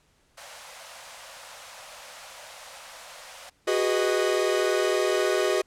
pink high-pass noise, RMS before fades -44 dBFS, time 0.37-3.5 s, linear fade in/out 10 ms, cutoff 510 Hz, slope 96 dB/octave
45% pulse chord, G# minor seventh, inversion third, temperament equal with one note detuned, 370 / 409.8 / 493.9 / 622.3 Hz, F#4 / G#4 / B4 / D#5, 0 / -23 / 0 / 0 cents, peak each -26 / -27 / -30 / -28 dBFS, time 3.67-5.62 s, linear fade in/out 10 ms
effects pink hiss -65 dBFS RMS until 5.66 s + low-pass 10000 Hz 12 dB/octave

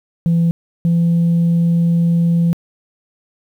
sine tone pair in turn, 168.1 / 169.27 Hz, E3 / E3, +34 / +46 cents, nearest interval unison, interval 12 cents, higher second, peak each -9 dBFS, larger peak neither, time 0.26-0.51 / 0.85-2.53 s, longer second, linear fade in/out 0 ms, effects tanh soft clip ceiling -9 dBFS + 8-bit

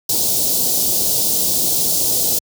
white band-stop noise, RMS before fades -17 dBFS, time 0.09-2.39 s, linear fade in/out 5 ms, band 670 to 4100 Hz, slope 24 dB/octave, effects high-pass 80 Hz 12 dB/octave

